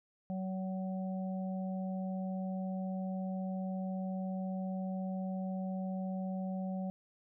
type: harmonic tone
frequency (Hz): 188.1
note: F#3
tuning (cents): +29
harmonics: 1 / 3 / 4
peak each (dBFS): -35 / -45 / -47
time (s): 0.3-6.9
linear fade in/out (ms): 0
effects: none